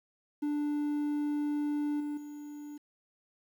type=tone with level steps; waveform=triangle; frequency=294.4 Hz; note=D4; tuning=4 cents sharp; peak=-27 / -31 / -39 dBFS; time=0.42-2.78 s; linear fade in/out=10 ms; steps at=2 / 2.17 s; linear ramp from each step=5 ms; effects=10-bit